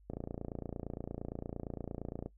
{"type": "click train", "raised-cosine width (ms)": 2, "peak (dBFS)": -26, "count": 63, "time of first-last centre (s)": [0.1, 2.26], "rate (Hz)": 28.7, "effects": ["noise-tail reverb RT60 0.1 s tail -17 dB re dry", "added 50 Hz sine -59 dBFS peak until 2.37 s"]}